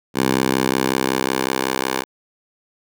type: tone with high-pass filter sweep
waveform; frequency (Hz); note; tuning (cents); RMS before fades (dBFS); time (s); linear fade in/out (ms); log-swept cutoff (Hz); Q
10% pulse; 65.41; C2; 0; -20; 0.14-2.05; 50; 210 to 520; 0.77
effects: none